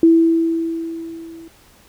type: tone with level ramp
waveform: sine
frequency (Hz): 329.6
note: E4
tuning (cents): 0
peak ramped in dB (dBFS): -6 to -35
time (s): 0.03-1.48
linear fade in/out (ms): 2
effects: pink hiss -50 dBFS RMS until 1.88 s